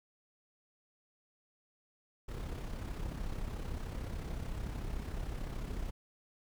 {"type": "noise with amplitude modulation", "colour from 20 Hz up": "brown", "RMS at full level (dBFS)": -37, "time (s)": [2.28, 5.91], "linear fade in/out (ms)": 10, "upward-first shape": "sine", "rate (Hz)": 33.6, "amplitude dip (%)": 50, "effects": []}